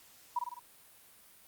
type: tone with echo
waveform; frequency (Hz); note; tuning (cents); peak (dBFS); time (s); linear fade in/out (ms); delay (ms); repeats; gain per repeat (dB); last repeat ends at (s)
sine; 969; B5; -33; -28; 0.36-0.39; 5; 51; 4; -4; 0.594
effects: white hiss -59 dBFS RMS until 1.47 s + Opus 48 kbps